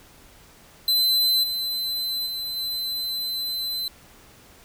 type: tone with level steps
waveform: 45% pulse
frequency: 4048 Hz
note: B7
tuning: 42 cents sharp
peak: -17 / -24 / -27 / -25 dBFS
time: 0.88-3.88 s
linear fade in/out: 2 ms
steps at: 1.43 / 2.26 / 2.56 s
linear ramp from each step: 10 ms
effects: pink hiss -51 dBFS RMS until 4.64 s